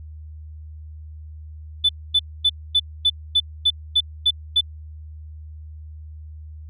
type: tone bursts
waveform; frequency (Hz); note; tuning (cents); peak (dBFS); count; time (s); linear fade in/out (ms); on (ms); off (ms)
sine; 3498; A7; -11; -12; 10; 1.84-4.61; 10; 52; 250
effects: tanh soft clip ceiling -9 dBFS + added 77 Hz sine -35 dBFS peak until 6.69 s